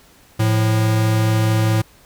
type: tone pair together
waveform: square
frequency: 110 / 174.76 Hz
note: A2 / F3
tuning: 0 / +1 cents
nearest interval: minor sixth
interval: 801 cents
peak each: -15 / -26 dBFS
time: 0.39-1.82 s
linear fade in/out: 10 ms
effects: pink hiss -50 dBFS RMS until 2.05 s